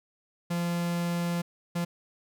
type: tone bursts at uneven times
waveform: 45% pulse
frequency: 172.5 Hz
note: F3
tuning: 21 cents flat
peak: -27 dBFS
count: 2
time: 0.5-1.42 / 1.75-1.85 s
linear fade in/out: 10 ms
effects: none